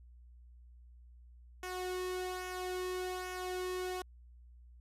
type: tone with flanger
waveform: sawtooth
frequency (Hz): 366.4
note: F#4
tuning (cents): -17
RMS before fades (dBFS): -39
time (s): 1.63-4.02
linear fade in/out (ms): 2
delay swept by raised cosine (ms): 0.23 to 1.33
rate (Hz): 1.2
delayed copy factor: -0.55
effects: added 60 Hz sine -54 dBFS peak until 4.8 s + resampled to 32000 Hz